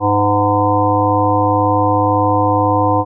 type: harmonic tone with a mistuned harmonic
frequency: 101.9 Hz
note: G#2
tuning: 32 cents flat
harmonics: 1 / 3 / 5 / 7 / 9 / 10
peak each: -18 / -18 / -18 / -18 / -18 / -18 dBFS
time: 0-3.05 s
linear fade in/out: 50 ms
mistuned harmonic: 7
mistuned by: +68 cents
effects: none